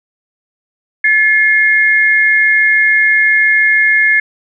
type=tone pair together; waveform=sine; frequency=1727 / 2140 Hz; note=A6 / C7; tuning=-33 / +38 cents; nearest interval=major third; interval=371 cents; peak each=-10 dBFS; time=1.04-4.2 s; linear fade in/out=5 ms; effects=none